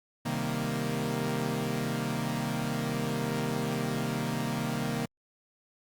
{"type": "chord", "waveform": "sawtooth", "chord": "C minor seventh", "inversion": "none", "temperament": "equal", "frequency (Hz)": [130.81, 155.56, 196, 233.1], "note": ["C3", "Eb3", "G3", "Bb3"], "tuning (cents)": [0, 0, 0, 0], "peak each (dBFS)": [-31, -31, -34, -29], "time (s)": [0.25, 5.06], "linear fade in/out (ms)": 10, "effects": ["Opus 48 kbps"]}